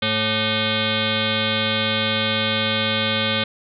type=tone with frequency modulation; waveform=sine; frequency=1850 Hz; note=A#6; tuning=14 cents flat; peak=-18 dBFS; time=0.02-3.44 s; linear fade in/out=5 ms; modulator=326 Hz; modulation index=6; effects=none